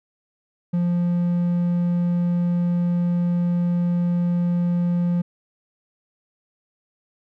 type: tone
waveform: triangle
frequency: 174.61 Hz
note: F3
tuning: in tune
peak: -16 dBFS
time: 0.73-5.22 s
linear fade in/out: 10 ms
effects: none